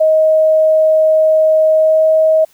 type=tone with pitch glide; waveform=sine; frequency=629 to 633 Hz; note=D#5 to D#5; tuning=+19 to +30 cents; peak=-7 dBFS; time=0-2.45 s; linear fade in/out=10 ms; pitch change=+11 cents; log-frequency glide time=1.72-2.07 s; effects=white hiss -51 dBFS RMS until 2.53 s